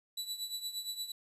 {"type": "tone with tremolo", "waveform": "sawtooth", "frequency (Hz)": 3951, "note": "B7", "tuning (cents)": 0, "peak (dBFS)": -31, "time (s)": [0.17, 1.12], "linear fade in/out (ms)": 5, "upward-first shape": "triangle", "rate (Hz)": 8.6, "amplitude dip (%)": 80, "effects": ["resampled to 32000 Hz", "11-bit"]}